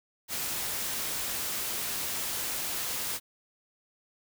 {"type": "noise", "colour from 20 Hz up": "white", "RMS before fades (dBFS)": -33, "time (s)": [0.28, 3.2], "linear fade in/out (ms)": 50, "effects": []}